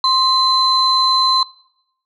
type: tone pair together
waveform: sine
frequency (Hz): 1046.5 / 4064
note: C6 / B7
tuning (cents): 0 / +49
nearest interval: octave + major seventh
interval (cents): 2349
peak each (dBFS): -14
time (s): 0.04-1.43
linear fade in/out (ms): 2
effects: noise-tail reverb RT60 0.8 s tail -23 dB re dry + tanh soft clip ceiling -4 dBFS